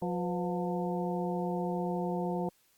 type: harmonic tone with a mistuned harmonic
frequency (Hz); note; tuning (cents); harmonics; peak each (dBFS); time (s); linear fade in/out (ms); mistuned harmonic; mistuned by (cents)
178.5; F3; +38; 1 / 2 / 3 / 4 / 5; -33 / -36 / -38 / -39 / -40; 0.02-2.49; 2; 3; -100
effects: white hiss -68 dBFS RMS until 2.77 s + Opus 48 kbps